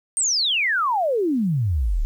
sine exponential sweep, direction down, 8870 to 32.7 Hz, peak -18 dBFS, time 0.17-2.05 s, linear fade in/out 0 ms, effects 9-bit

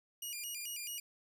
10% pulse tone with vibrato, 2637 Hz, E7, in tune, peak -32 dBFS, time 0.22-1 s, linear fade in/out 5 ms, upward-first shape square, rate 4.6 Hz, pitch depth 160 cents each way, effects none

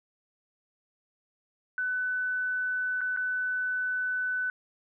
sine tone with dropouts, 1500 Hz, F#6, 23 cents sharp, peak -27 dBFS, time 1.78-4.5 s, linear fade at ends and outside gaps 1 ms, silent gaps 3.008-3.014 / 3.164-3.172 s, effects none

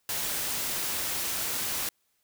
white noise, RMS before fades -31 dBFS, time 0.09-1.89 s, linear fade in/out 2 ms, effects white hiss -73 dBFS RMS until 2.23 s

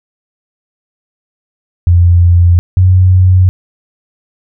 sine tone pair in turn, 87.1 / 92.28 Hz, F2 / F#2, -4 / -4 cents, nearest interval minor second, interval 100 cents, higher second, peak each -3 dBFS, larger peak neither, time 1.87-2.59 / 2.77-3.49 s, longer neither, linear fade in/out 0 ms, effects none

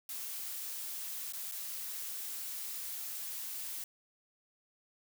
blue noise with dropouts, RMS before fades -41 dBFS, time 0.09-3.84 s, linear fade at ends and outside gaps 2 ms, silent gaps 1.324-1.334 / 1.515-1.52 s, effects none

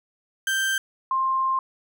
35% pulse / sine tone pair in turn, 1568 / 1055.9 Hz, G6 / C6, 0 / +15 cents, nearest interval perfect fifth, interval 685 cents, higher first, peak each -20 dBFS, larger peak neither, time 0.47-0.78 / 1.11-1.59 s, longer second, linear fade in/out 2 ms, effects none

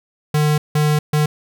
square tone bursts at uneven times, 150.6 Hz, D3, 44 cents sharp, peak -14 dBFS, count 3, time 0.34-0.58 / 0.75-0.99 / 1.13-1.26 s, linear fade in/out 5 ms, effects none

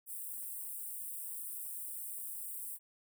white high-pass noise, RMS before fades -43 dBFS, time 0.06-2.79 s, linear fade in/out 50 ms, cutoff 8100 Hz, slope 96 dB/octave, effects none

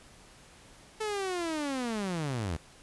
sawtooth linear sweep, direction down, 440 to 73.42 Hz, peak -27 dBFS, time 1-2.57 s, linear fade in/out 10 ms, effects pink hiss -55 dBFS RMS until 2.82 s + resampled to 24000 Hz

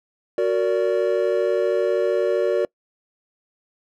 triangle chord, Gb augmented, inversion none, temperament just, 370 / 462.5 / 578.1 Hz, Gb4 / Bb4 / D5, 0 / -14 / -27 cents, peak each -20 dBFS, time 0.38-2.65 s, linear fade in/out 2 ms, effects noise-tail reverb RT60 0.1 s tail -25 dB re dry

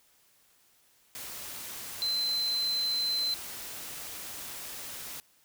sine tone in noise, 4074 Hz, C8, 47 cents flat, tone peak -27 dBFS, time 2.02-3.34 s, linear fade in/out 0 ms, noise white, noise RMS -41 dBFS, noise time 1.15-5.2 s, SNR +11 dB, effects white hiss -65 dBFS RMS until 5.44 s

